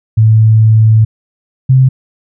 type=tone pair in turn; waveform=sine; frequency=110.1 / 130.93 Hz; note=A2 / C3; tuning=+2 / +2 cents; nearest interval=minor third; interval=300 cents; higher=second; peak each=-3 dBFS; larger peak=neither; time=0.17-1.05 / 1.69-1.89 s; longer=first; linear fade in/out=10 ms; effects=none